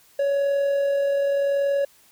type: tone with amplitude modulation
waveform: triangle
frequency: 560 Hz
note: C#5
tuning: 18 cents sharp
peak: -16 dBFS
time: 0.19-1.85 s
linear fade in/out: 5 ms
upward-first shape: sine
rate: 40.8 Hz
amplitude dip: 25%
effects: white hiss -56 dBFS RMS until 2.11 s